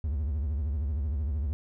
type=tone with vibrato; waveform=triangle; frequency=73 Hz; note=D2; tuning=10 cents flat; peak=-25 dBFS; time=0.04-1.53 s; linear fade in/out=0 ms; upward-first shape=triangle; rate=13 Hz; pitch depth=240 cents each way; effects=none